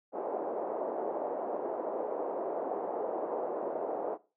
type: band-pass noise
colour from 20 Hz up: pink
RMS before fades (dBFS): -35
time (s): 0.12-4.18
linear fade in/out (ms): 50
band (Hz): 390 to 760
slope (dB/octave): 24
effects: noise-tail reverb RT60 0.3 s tail -18 dB re dry